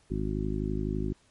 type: harmonic tone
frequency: 51.91 Hz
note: G#1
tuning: in tune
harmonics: 1 / 2 / 3 / 4 / 5 / 6 / 7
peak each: -33 / -36 / -35 / -36 / -36 / -39 / -36 dBFS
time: 0.1-1.13 s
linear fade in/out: 10 ms
effects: pink hiss -64 dBFS RMS until 1.3 s + MP3 48 kbps